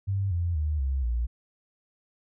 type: tone with pitch steps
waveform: sine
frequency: 98 / 86.31 / 76.01 / 66.94 / 58.95 Hz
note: G2 / F2 / D#2 / C2 / A#1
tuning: 0 / -20 / -40 / +40 / +20 cents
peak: -24 dBFS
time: 0.07-1.27 s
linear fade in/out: 20 ms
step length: 240 ms
effects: none